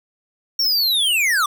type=linear sweep; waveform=square; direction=down; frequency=5588 to 1130 Hz; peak=-16 dBFS; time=0.59-1.46 s; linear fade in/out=5 ms; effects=none